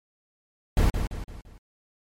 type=noise with echo; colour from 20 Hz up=brown; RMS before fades=-19 dBFS; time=0.77-0.9 s; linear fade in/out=2 ms; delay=170 ms; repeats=4; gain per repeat=-7 dB; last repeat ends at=1.58 s; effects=MP3 64 kbps